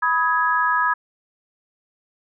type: chord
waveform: sine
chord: G# minor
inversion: first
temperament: equal with one note detuned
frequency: 987.8 / 1264.8 / 1661.2 Hz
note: B5 / D#6 / G#6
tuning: 0 / +28 / 0 cents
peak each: -21 dBFS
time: 0.02-0.94 s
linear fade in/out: 10 ms
effects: none